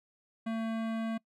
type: tone with hard clipping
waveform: sine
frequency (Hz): 224.9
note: A3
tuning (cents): +38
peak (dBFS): -33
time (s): 0.46-1.18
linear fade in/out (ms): 10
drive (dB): 18
effects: noise-tail reverb RT60 0.1 s tail -24 dB re dry + MP3 96 kbps